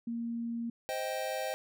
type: tone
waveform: sine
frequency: 233.1 Hz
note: A#3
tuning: in tune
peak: -33 dBFS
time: 0.07-0.7 s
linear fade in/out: 5 ms
type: chord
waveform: square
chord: C minor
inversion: none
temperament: just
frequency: 523.3 / 627.9 / 784.9 Hz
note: C5 / Eb5 / G5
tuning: 0 / +16 / +2 cents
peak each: -38 / -38 / -39 dBFS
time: 0.89-1.54 s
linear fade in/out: 0 ms
effects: none